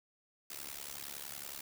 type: noise with amplitude modulation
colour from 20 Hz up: white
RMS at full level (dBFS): -41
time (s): 0.5-1.61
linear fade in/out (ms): 5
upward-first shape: sine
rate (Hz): 70.8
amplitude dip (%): 95
effects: none